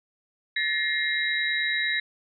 sine tone cluster, 1741 / 1890 / 2111 / 3848 Hz, A6 / A#6 / C7 / B7, -19 / +23 / +15 / -46 cents, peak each -29 dBFS, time 0.56-2 s, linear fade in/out 5 ms, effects none

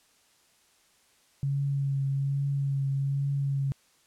sine tone with vibrato, 138.59 Hz, C#3, in tune, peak -25 dBFS, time 1.43-3.72 s, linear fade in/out 0 ms, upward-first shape triangle, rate 1.2 Hz, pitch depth 23 cents each way, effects white hiss -64 dBFS RMS until 4.06 s + low-pass 10000 Hz 12 dB/octave

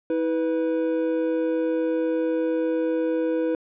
triangle tone pair together, 322.3 / 494 Hz, E4 / B4, -39 / 0 cents, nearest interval perfect fifth, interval 739 cents, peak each -22 dBFS, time 0.1-3.55 s, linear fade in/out 2 ms, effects resampled to 8000 Hz

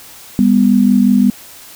sine tone pair together, 201.4 / 246.9 Hz, G3 / B3, +47 / 0 cents, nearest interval major third, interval 353 cents, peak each -10 dBFS, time 0.39-1.3 s, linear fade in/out 0 ms, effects white hiss -37 dBFS RMS until 1.75 s

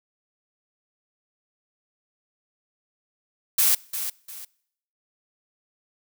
blue noise with echo, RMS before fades -19 dBFS, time 3.58-3.75 s, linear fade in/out 5 ms, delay 350 ms, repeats 2, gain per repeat -10 dB, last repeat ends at 4.45 s, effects noise-tail reverb RT60 0.7 s tail -24 dB re dry

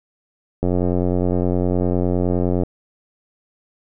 click train, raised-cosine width 2 ms, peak -7 dBFS, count 181, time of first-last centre 0.63-2.634 s, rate 89.8 Hz, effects none

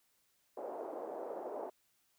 white band-pass noise, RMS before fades -43 dBFS, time 0.57-1.7 s, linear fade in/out 5 ms, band 370 to 700 Hz, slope 24 dB/octave, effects white hiss -75 dBFS RMS until 2.18 s

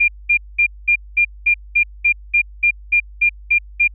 sine tone bursts, 2402 Hz, D7, 38 cents sharp, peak -10 dBFS, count 14, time 0-3.878 s, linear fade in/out 10 ms, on 82 ms, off 210 ms, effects added 50 Hz sine -35 dBFS peak until 3.94 s

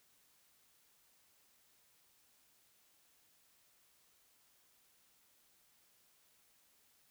silence, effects white hiss -71 dBFS RMS until 7.1 s

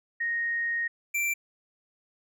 sine / square tone pair in turn, 1864.7 / 2349 Hz, A#6 / D7, 0 / 0 cents, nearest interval major third, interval 400 cents, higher second, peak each -26 dBFS, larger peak neither, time 0.2-0.88 / 1.14-1.34 s, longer first, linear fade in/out 10 ms, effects none

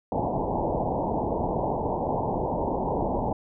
white low-pass noise, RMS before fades -27 dBFS, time 0.12-3.33 s, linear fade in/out 2 ms, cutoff 950 Hz, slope 96 dB/octave, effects none

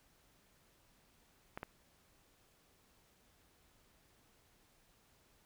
clicks, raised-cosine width 0.5 ms, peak -27 dBFS, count 2, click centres 1.575 / 1.631 s, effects pink hiss -70 dBFS RMS until 5.45 s

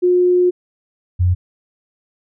sine tone pair in turn, 359 / 89.75 Hz, F4 / F2, +48 / +48 cents, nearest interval 2 octaves, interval 2400 cents, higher first, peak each -10 / -11 dBFS, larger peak first, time 0.02-0.51 / 1.19-1.35 s, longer first, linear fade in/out 20 ms, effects none

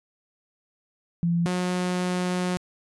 sine / sawtooth tone pair in turn, 170.5 / 180.64 Hz, F3 / F#3, -41 / -41 cents, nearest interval minor second, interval 100 cents, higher second, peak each -20 dBFS, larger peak neither, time 1.23-1.46 / 1.46-2.57 s, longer second, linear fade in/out 0 ms, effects resampled to 24000 Hz

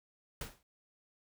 pink noise with exponential decay, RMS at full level -38 dBFS, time 0.41-0.63 s, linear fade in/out 2 ms, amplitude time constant 46 ms, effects none

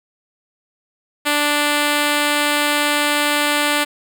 5% pulse tone, 293.7 Hz, D4, in tune, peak -4 dBFS, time 1.25-3.85 s, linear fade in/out 20 ms, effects none

